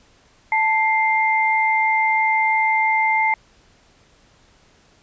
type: tone pair together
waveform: sine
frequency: 880 / 2099 Hz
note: A5 / C7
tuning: 0 / +5 cents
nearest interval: octave + minor third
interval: 1505 cents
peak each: -18 dBFS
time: 0.52-3.34 s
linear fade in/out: 2 ms
effects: pink hiss -55 dBFS RMS until 5.02 s + resampled to 16000 Hz